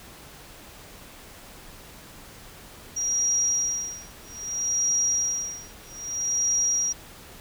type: tone with tremolo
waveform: sine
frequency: 5710 Hz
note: F8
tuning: 37 cents sharp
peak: -20 dBFS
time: 2.96-6.93 s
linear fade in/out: 10 ms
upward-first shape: sine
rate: 0.62 Hz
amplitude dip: 100%
effects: pink hiss -46 dBFS RMS until 7.4 s